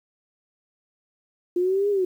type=linear two-way sweep; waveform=sine; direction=up then down; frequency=349.2 to 414 to 358.1 Hz; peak=-19 dBFS; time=1.56-2.05 s; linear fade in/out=5 ms; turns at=1.9 s; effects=9-bit